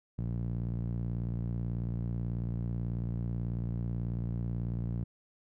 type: tone with band-pass filter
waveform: sawtooth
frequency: 58.27 Hz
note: A#1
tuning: in tune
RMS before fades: -34 dBFS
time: 0.18-5.04 s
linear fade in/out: 5 ms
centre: 140 Hz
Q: 2.2
effects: none